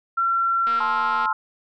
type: tone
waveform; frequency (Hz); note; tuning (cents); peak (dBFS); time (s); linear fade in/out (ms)
sine; 1360; F6; -46; -18; 0.17-0.8; 10
type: click train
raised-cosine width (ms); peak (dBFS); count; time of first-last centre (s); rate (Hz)
0.3; -20; 139; 0.67-1.257; 235
type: chord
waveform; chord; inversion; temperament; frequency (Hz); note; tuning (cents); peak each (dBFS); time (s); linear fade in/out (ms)
sine; F major seventh; first; just; 873.1 / 1047.7 / 1309.6 / 1396.9; A5 / C6 / E6 / F6; -14 / +2 / -12 / 0; -25; 0.8-1.33; 5
effects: none